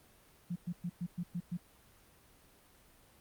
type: tone bursts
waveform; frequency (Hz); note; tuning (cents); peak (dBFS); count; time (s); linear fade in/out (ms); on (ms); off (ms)
sine; 174.61; F3; 0; -34; 7; 0.5-1.573; 10; 59; 110
effects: pink hiss -63 dBFS RMS until 3.2 s + Opus 32 kbps